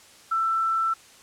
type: tone with vibrato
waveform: sine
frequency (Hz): 1333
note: E6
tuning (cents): +19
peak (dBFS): -21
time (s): 0.31-0.94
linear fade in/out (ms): 10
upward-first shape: triangle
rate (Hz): 20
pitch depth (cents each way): 10
effects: white hiss -51 dBFS RMS until 1.22 s + low-pass 9000 Hz 12 dB/octave